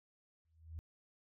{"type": "tone with exponential growth", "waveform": "sine", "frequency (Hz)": 80.7, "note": "E2", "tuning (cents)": -36, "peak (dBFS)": -39, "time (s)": [0.45, 0.79], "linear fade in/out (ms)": 0, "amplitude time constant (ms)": 73, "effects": ["tanh soft clip ceiling -36 dBFS"]}